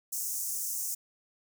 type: high-pass noise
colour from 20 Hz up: pink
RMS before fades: -34 dBFS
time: 0.12-0.95 s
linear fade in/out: 10 ms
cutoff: 6000 Hz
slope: 48 dB/octave
effects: none